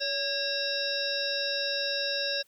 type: harmonic tone with a mistuned harmonic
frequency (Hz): 545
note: C#5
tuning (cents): -29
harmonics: 1 / 3 / 5 / 7 / 9 / 10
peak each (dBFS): -34 / -35 / -38 / -34 / -37 / -33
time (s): 0-2.43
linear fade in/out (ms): 20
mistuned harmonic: 1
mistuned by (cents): +61
effects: white hiss -66 dBFS RMS until 2.47 s